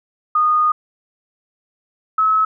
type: tone pair in turn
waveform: sine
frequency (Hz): 1231 / 1290.3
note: D#6 / E6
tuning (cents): -19 / -37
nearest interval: minor second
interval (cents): 82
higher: second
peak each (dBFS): -12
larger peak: neither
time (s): 0.35-0.72 / 2.18-2.45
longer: first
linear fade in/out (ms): 5
effects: none